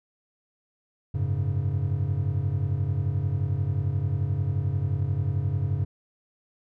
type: chord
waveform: triangle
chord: F# suspended second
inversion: none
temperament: equal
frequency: 92.5 / 103.83 / 138.59 Hz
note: F#2 / G#2 / C#3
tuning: 0 / 0 / 0 cents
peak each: -26 dBFS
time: 1.14-5.85 s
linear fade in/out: 10 ms
effects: none